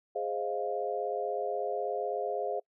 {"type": "chord", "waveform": "sine", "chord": "F minor seventh", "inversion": "first", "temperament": "equal", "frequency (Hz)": [415.3, 523.3, 622.3, 698.5], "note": ["Ab4", "C5", "Eb5", "F5"], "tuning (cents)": [0, 0, 0, 0], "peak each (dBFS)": [-35, -36, -38, -35], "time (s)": [0.15, 2.6], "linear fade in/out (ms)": 10, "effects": ["noise-tail reverb RT60 0.1 s tail -26 dB re dry"]}